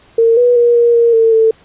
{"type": "tone with pitch steps", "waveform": "sine", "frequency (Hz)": [457.6, 487.6, 476.2, 472.5, 467.4, 451.8, 445.7], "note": ["A#4", "B4", "A#4", "A#4", "A#4", "A4", "A4"], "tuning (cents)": [-32, -22, 37, 23, 5, 46, 22], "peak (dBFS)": -6, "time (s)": [0.18, 1.51], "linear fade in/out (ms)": 5, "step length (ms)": 190, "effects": ["pink hiss -47 dBFS RMS until 1.64 s", "resampled to 8000 Hz"]}